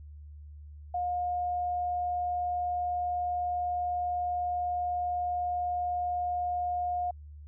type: tone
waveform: sine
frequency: 714 Hz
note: F5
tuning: 38 cents sharp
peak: -28 dBFS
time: 0.94-7.11 s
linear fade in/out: 5 ms
effects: added 74 Hz sine -44 dBFS peak until 7.47 s